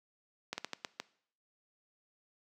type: slowing click train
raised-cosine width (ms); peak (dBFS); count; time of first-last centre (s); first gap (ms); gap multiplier
0.2; -19; 6; 0.53-1; 50; 1.32
effects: noise-tail reverb RT60 0.6 s tail -20 dB re dry + high-pass 200 Hz 12 dB/octave